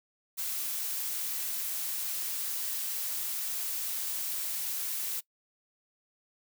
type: noise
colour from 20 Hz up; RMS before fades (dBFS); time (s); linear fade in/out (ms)
blue; -34; 0.37-5.21; 20
effects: noise-tail reverb RT60 0.1 s tail -22 dB re dry